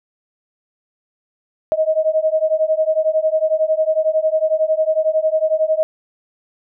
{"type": "beating tone pair", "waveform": "sine", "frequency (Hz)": [624, 635], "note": ["D#5", "D#5"], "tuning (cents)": [5, 35], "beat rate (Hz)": 11, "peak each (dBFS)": -17, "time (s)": [1.72, 5.83], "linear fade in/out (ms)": 0, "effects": []}